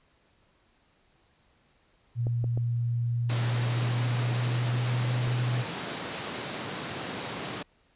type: tone with pitch glide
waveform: sine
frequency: 118.5 to 122.54 Hz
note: A#2 to B2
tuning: +29 to -13 cents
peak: -25 dBFS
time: 2.15-5.65 s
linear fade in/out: 50 ms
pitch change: +58 cents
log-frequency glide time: 3.03-5.13 s
type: clicks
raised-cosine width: 2 ms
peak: -23 dBFS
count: 4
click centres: 2.269 / 2.442 / 2.575 / 5.274 s
type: high-pass noise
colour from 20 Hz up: pink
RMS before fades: -35 dBFS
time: 3.29-7.63 s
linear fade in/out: 10 ms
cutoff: 120 Hz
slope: 24 dB/octave
effects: pink hiss -66 dBFS RMS until 7.95 s + resampled to 8000 Hz